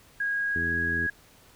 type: tone with pitch glide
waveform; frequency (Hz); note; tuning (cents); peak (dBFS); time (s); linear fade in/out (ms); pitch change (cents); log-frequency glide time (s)
sine; 1641 to 1657.2; G#6 to G#6; -21 to -4; -25; 0.2-1.1; 5; +17; 0.46-0.64
type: harmonic tone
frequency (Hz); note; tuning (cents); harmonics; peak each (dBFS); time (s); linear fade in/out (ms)
83.8; E2; +29; 1 / 2 / 3 / 4 / 5; -35 / -38 / -37 / -39 / -41; 0.55-1.07; 10
effects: pink hiss -56 dBFS RMS until 1.55 s